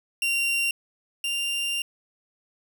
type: tone pair in turn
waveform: 40% pulse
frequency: 2763 / 2787 Hz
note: F7 / F7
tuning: -19 / -4 cents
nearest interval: unison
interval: 15 cents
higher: second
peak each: -21 / -24 dBFS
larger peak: first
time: 0.22-0.71 / 1.24-1.82 s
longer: second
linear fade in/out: 2 ms
effects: none